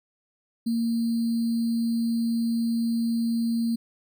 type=tone with sample-and-hold; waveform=sine; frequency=231 Hz; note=A#3; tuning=16 cents flat; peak=-22 dBFS; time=0.66-3.76 s; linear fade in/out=10 ms; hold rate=4410 Hz; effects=none